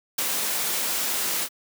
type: noise with ADSR envelope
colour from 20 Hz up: white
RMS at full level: -22 dBFS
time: 0.18-1.49 s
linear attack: 8 ms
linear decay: 10 ms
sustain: -4 dB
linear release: 60 ms
effects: high-pass 200 Hz 12 dB/octave